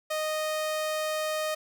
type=tone; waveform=sawtooth; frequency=620 Hz; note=D#5; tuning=6 cents flat; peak=-24 dBFS; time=0.1-1.55 s; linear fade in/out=10 ms; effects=none